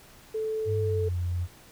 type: tone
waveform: sine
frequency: 437.7 Hz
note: A4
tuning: 9 cents flat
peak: -27 dBFS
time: 0.34-1.09 s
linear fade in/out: 10 ms
type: tone with pitch glide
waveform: sine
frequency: 100.4 to 87.91 Hz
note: G2 to F2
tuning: +42 to +12 cents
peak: -26 dBFS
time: 0.65-1.48 s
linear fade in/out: 50 ms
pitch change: -230 cents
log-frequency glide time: 0.8-1.17 s
effects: pink hiss -53 dBFS RMS until 1.71 s